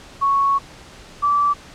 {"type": "tone pair in turn", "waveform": "sine", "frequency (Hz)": [1108.7, 1159.4], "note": ["C#6", "D6"], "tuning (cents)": [0, -23], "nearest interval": "minor second", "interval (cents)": 77, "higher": "second", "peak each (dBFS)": -14, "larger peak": "neither", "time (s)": [[0.21, 0.59], [1.22, 1.54]], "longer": "first", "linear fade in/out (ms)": 20, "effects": ["pink hiss -42 dBFS RMS until 1.74 s", "low-pass 7000 Hz 12 dB/octave"]}